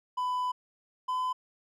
triangle tone pair in turn, 999 / 1012.9 Hz, B5 / B5, +20 / +43 cents, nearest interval unison, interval 23 cents, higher second, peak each -26 dBFS, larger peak neither, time 0.17-0.52 / 1.08-1.33 s, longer first, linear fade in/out 10 ms, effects none

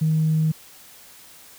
sine tone, 157.3 Hz, D#3, 19 cents sharp, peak -16 dBFS, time 0.01-0.52 s, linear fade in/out 10 ms, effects tanh soft clip ceiling -12 dBFS + white hiss -47 dBFS RMS until 1.58 s

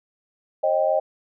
sine chord, C minor, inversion none, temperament equal with one note detuned, 535.5 / 622.3 / 784 Hz, C5 / Eb5 / G5, +40 / 0 / 0 cents, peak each -23 / -20 / -25 dBFS, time 0.63-1 s, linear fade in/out 10 ms, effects none

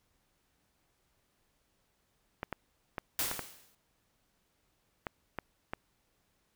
clicks, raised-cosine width 0.5 ms, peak -20 dBFS, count 8, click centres 2.431 / 2.527 / 2.982 / 3.314 / 3.393 / 5.068 / 5.387 / 5.735 s
white noise with exponential decay, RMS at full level -30 dBFS, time 3.19-3.75 s, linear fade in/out 1 ms, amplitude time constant 120 ms
effects pink hiss -75 dBFS RMS until 6.55 s

